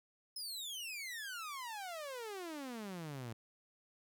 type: exponential sweep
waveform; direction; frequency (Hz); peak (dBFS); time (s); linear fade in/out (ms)
sawtooth; down; 5210 to 110; -39; 0.36-3.33; 5
effects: none